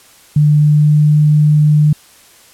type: tone with pitch glide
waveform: sine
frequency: 149.2 to 150.5 Hz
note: D3 to D3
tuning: +28 to +43 cents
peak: -6 dBFS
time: 0.36-1.93 s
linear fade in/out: 5 ms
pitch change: +15 cents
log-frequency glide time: 0.53-1.17 s
effects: white hiss -44 dBFS RMS until 2.53 s + low-pass 12000 Hz 12 dB/octave